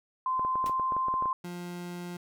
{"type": "tone with pitch glide", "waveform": "sine", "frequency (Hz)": [1034, 1043], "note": ["C6", "C6"], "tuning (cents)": [-21, -6], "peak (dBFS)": -26, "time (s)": [0.26, 1.33], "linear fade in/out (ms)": 2, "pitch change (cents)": 15, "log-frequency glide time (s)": [0.49, 0.69]}
{"type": "clicks", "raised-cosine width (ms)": 1, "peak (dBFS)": -24, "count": 12, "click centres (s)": [0.395, 0.449, 0.556, 0.642, 0.696, 0.797, 0.922, 0.966, 1.084, 1.14, 1.224, 1.257]}
{"type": "noise with exponential decay", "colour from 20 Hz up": "pink", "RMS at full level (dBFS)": -38, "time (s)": [0.66, 0.76], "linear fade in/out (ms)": 0, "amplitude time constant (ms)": 21}
{"type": "tone", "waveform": "30% pulse", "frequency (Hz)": 176, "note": "F3", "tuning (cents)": 14, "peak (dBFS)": -34, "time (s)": [1.44, 2.17], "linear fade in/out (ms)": 5}
{"effects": []}